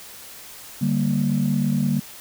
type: chord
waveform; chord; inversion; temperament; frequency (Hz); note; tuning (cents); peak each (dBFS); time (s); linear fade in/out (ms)
sine; G minor; second; equal; 146.83 / 196 / 233.1; D3 / G3 / Bb3; 0 / 0 / 0; -22; 0.81-2; 10
effects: tanh soft clip ceiling -11 dBFS + white hiss -41 dBFS RMS until 2.2 s